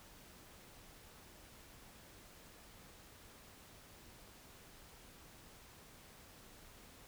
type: silence
effects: pink hiss -59 dBFS RMS until 7.07 s